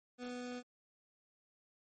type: tone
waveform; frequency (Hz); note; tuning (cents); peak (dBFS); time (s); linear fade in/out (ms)
25% pulse; 246.9; B3; 0; -38; 0.18-0.63; 50
effects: MP3 32 kbps